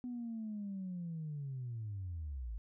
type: linear sweep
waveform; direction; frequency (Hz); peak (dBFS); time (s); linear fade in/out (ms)
sine; down; 250 to 50.8; -38; 0.04-2.58; 0
effects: tanh soft clip ceiling -35 dBFS